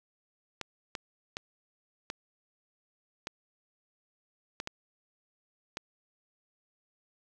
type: clicks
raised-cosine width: 0.2 ms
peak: -18 dBFS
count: 8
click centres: 0.613 / 0.952 / 1.369 / 2.101 / 3.271 / 4.601 / 4.674 / 5.771 s
effects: none